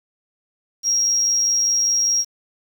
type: tone with amplitude modulation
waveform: sine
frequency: 5620 Hz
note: F8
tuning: 10 cents sharp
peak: -13 dBFS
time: 0.83-2.25 s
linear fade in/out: 50 ms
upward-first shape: sine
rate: 105 Hz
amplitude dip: 40%
effects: tanh soft clip ceiling -10 dBFS + 7-bit